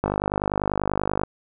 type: click train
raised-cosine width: 1 ms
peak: -8 dBFS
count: 61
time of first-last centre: 0.04-1.235 s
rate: 50.2 Hz
effects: none